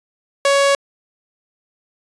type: tone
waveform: sawtooth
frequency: 558 Hz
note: C#5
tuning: 11 cents sharp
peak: -8 dBFS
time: 0.45-0.75 s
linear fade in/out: 2 ms
effects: resampled to 22050 Hz